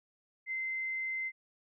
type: tone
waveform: sine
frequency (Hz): 2072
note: C7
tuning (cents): -17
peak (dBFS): -33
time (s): 0.46-1.32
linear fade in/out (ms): 50
effects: none